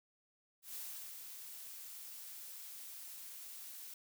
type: noise with ADSR envelope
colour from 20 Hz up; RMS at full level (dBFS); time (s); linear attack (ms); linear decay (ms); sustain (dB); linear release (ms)
blue; -45; 0.62-3.94; 130; 390; -5; 3
effects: none